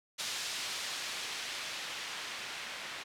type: noise with low-pass filter sweep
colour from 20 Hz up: blue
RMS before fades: -40 dBFS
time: 0.18-3.04 s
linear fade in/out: 20 ms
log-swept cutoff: 4700 to 2400 Hz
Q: 0.82
effects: none